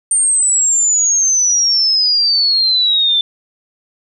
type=exponential sweep; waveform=sine; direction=down; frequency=8870 to 3520 Hz; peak=-10 dBFS; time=0.11-3.21 s; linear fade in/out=2 ms; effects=none